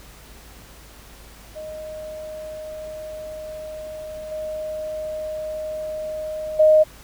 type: tone with level steps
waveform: sine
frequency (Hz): 620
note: D#5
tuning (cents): -6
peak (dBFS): -31 / -26 / -10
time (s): 1.55-6.84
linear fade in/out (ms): 20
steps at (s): 4.31 / 6.59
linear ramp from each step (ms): 10
effects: added 53 Hz sine -46 dBFS peak until 7.03 s + pink hiss -46 dBFS RMS until 7.03 s